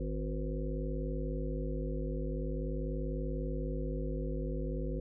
harmonic tone with a mistuned harmonic, 51.91 Hz, G#1, in tune, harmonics 1 / 3 / 5 / 7 / 9 / 10, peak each -35 / -40 / -42 / -43 / -45 / -45 dBFS, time 0-5 s, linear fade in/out 5 ms, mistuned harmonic 9, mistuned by +42 cents, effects none

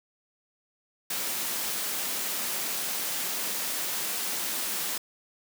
white high-pass noise, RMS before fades -31 dBFS, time 1.1-4.98 s, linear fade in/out 5 ms, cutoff 160 Hz, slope 24 dB/octave, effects none

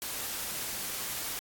white noise, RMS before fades -36 dBFS, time 0.02-1.39 s, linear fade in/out 0 ms, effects AAC 64 kbps

